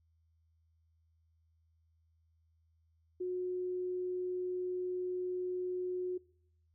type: tone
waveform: sine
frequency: 363.7 Hz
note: F#4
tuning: 30 cents flat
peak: -34 dBFS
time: 3.2-6.18 s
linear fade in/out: 10 ms
effects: noise-tail reverb RT60 0.7 s tail -24 dB re dry + added 81 Hz sine -69 dBFS peak until 6.74 s